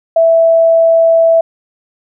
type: tone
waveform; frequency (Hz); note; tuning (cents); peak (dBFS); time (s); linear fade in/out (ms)
sine; 659.3; E5; 0; -5; 0.16-1.41; 5
effects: none